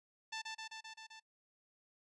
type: tone with echo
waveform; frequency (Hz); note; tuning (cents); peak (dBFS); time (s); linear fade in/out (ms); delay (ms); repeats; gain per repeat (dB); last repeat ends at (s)
10% pulse; 885; A5; +10; -32; 0.32-0.42; 10; 130; 6; -2; 1.2
effects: noise-tail reverb RT60 0.1 s tail -23 dB re dry + resampled to 22050 Hz